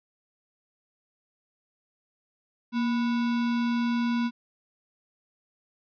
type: tone with sample-and-hold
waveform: sine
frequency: 235.6 Hz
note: A#3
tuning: 19 cents sharp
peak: -23 dBFS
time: 2.72-4.31 s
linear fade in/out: 50 ms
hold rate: 1225 Hz
effects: resampled to 11025 Hz